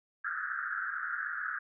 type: band-pass noise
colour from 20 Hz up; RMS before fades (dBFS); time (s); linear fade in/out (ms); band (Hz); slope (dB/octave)
white; -36; 0.24-1.59; 10; 1300 to 1700; 96
effects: none